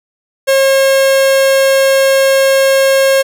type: tone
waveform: 45% pulse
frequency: 540 Hz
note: C#5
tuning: 45 cents flat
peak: -7 dBFS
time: 0.47-3.23 s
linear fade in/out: 20 ms
effects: none